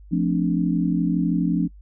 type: chord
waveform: sine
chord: D minor seventh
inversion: first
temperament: equal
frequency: 174.61 / 220 / 261.6 / 293.7 Hz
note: F3 / A3 / C4 / D4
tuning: 0 / 0 / 0 / 0 cents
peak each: -21 / -27 / -26 / -24 dBFS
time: 0.11-1.68 s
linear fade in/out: 20 ms
effects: noise-tail reverb RT60 0.1 s tail -25 dB re dry + added 50 Hz sine -42 dBFS peak until 1.81 s